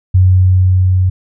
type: tone with level ramp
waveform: sine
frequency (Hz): 92.5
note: F#2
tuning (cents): 0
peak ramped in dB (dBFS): -4 to -8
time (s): 0.14-1.1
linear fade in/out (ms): 10
effects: none